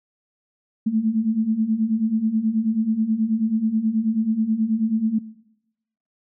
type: beating tone pair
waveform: sine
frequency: 214.7 / 224 Hz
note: A3 / A3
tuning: -42 / +31 cents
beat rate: 9.3 Hz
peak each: -23 / -19 dBFS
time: 0.86-5.19 s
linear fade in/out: 10 ms
effects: noise-tail reverb RT60 0.9 s tail -19 dB re dry